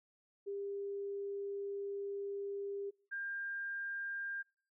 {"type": "tone pair in turn", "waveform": "sine", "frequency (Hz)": [400, 1600], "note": ["G4", "G6"], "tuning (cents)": [35, 35], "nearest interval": "2 octaves", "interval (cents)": 2400, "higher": "second", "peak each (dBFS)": [-38, -38], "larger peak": "neither", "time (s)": [[0.46, 2.91], [3.11, 4.43]], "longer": "first", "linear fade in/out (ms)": 20, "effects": ["noise-tail reverb RT60 0.5 s tail -26 dB re dry"]}